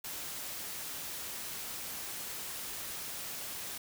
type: noise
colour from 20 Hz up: white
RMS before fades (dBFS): -41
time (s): 0.04-3.78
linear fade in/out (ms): 5
effects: none